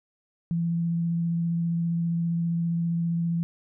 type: tone with vibrato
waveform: sine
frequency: 168.6 Hz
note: E3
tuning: 39 cents sharp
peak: -23 dBFS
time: 0.51-3.43 s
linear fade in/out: 0 ms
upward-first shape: sine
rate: 15 Hz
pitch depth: 11 cents each way
effects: none